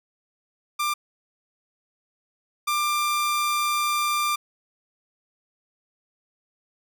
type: tone pair in turn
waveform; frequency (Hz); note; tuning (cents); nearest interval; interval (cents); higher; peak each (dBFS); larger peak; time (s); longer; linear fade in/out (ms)
sawtooth; 1189 / 1189; D6 / D6; +21 / +21; unison; 0; neither; -19 / -18; second; 0.79-0.94 / 2.67-4.36; second; 10
effects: none